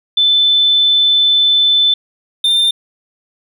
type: tone pair in turn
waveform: sine / triangle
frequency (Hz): 3520 / 3594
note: A7 / A7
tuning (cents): 0 / +36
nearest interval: unison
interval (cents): 36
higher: second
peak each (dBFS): -8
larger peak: neither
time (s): 0.17-1.94 / 2.44-2.71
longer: first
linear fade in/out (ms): 5
effects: none